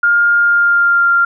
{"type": "tone with pitch glide", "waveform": "sine", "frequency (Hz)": [1411, 1390], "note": ["F6", "F6"], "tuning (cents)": [17, -9], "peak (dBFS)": -8, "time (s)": [0.03, 1.25], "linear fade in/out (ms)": 5, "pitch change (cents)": -26, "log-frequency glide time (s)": [0.38, 1.11], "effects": []}